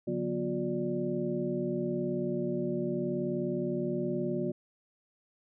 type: tone cluster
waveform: sine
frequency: 142.2 / 181.3 / 241.6 / 360.2 / 588 Hz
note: C#3 / F#3 / B3 / F#4 / D5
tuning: +45 / -35 / -38 / -46 / +2 cents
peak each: -39 / -36 / -35 / -33 / -38 dBFS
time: 0.07-4.52 s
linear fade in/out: 10 ms
effects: none